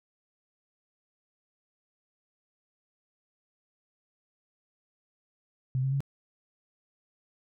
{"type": "tone with pitch steps", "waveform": "sine", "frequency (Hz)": [129.7, 133.89, 138.21], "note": ["C3", "C3", "C#3"], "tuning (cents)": [-15, 40, -5], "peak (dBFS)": -25, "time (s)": [5.75, 6.005], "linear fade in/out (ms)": 0, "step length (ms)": 85, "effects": []}